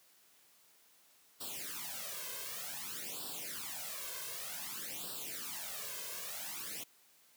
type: noise with flanger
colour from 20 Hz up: white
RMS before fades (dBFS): -43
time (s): 1.4-6.84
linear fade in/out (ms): 10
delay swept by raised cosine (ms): 0.23 to 1.93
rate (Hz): 0.54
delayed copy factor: +0.95
effects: white hiss -66 dBFS RMS until 7.36 s + high-pass 150 Hz 12 dB/octave